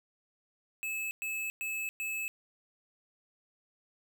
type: tone bursts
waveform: square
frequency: 2601 Hz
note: E7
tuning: 24 cents flat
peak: -34 dBFS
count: 4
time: 0.83-2.28 s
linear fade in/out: 0 ms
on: 280 ms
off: 110 ms
effects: none